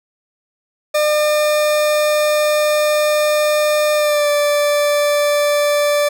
40% pulse tone with pitch glide, 602 to 585.5 Hz, D5 to D5, +43 to -5 cents, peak -12 dBFS, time 0.94-6.09 s, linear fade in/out 10 ms, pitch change -48 cents, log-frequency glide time 3.96-4.29 s, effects none

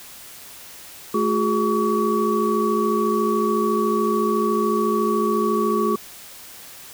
sine tone cluster, 216.4 / 359.8 / 413.7 / 1133 Hz, A3 / F#4 / G#4 / C#6, -29 / -48 / -7 / +37 cents, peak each -23 dBFS, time 1.14-5.96 s, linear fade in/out 5 ms, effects white hiss -41 dBFS RMS until 6.93 s

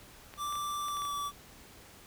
clicks, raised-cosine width 0.3 ms, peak -31 dBFS, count 7, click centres 0.339 / 0.525 / 0.555 / 0.884 / 0.97 / 1.02 / 1.052 s
square tone with pitch glide, 1173 to 1152.8 Hz, D6 to D6, -2 to -33 cents, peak -34 dBFS, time 0.37-1.32 s, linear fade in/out 50 ms, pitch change -31 cents, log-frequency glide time 0.86-1.1 s
effects pink hiss -54 dBFS RMS until 2.06 s

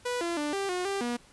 sawtooth tone with pitch steps, 491.4 / 341.5 / 295.6 / 394 / 361.1 / 395.1 / 240.6 Hz, B4 / F4 / D4 / G4 / F#4 / G4 / B3, -9 / -39 / +11 / +9 / -42 / +14 / -45 cents, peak -25 dBFS, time 0.05-1.17 s, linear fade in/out 10 ms, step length 160 ms, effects pink hiss -57 dBFS RMS until 1.32 s + resampled to 24000 Hz

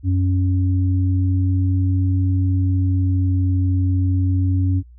sine tone pair together, 92.5 / 277.2 Hz, F#2 / C#4, 0 / 0 cents, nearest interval octave + perfect fifth, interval 1900 cents, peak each -15 / -24 dBFS, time 0.03-4.83 s, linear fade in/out 50 ms, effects added 60 Hz sine -41 dBFS peak until 4.98 s

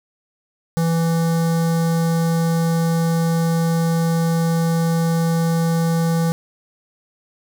square tone with notch filter, 165.7 Hz, E3, 9 cents sharp, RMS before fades -18 dBFS, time 0.77-6.32 s, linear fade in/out 0 ms, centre 2600 Hz, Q 0.9, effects none

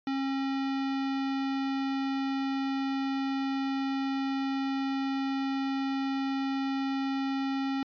square tone, 270.8 Hz, C#4, 40 cents flat, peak -29 dBFS, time 0.07-7.83 s, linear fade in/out 2 ms, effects resampled to 11025 Hz

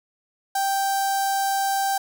sawtooth tone with notch filter, 784 Hz, G5, in tune, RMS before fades -23 dBFS, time 0.55-1.98 s, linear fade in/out 5 ms, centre 2500 Hz, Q 0.64, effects none

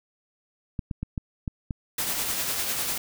clicks, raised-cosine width 5 ms, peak -17 dBFS, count 6, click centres 0.792 / 0.912 / 1.03 / 1.178 / 1.478 / 1.708 s
white noise with tremolo, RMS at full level -27 dBFS, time 1.98-2.98 s, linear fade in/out 5 ms, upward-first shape sine, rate 10 Hz, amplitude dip 35%
effects none

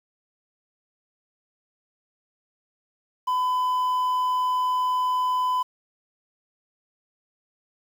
triangle tone with quantisation, 1006 Hz, B5, 32 cents sharp, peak -19 dBFS, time 3.27-5.63 s, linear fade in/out 10 ms, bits 8, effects none

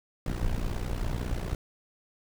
brown noise with amplitude modulation, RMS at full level -27 dBFS, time 0.26-1.55 s, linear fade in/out 2 ms, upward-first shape sine, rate 60 Hz, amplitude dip 80%, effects none

